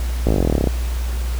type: slowing click train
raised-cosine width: 2 ms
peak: -4 dBFS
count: 18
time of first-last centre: 0.27-0.673 s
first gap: 17 ms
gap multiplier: 1.04
effects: added 60 Hz sine -19 dBFS peak until 1.39 s + pink hiss -35 dBFS RMS until 1.39 s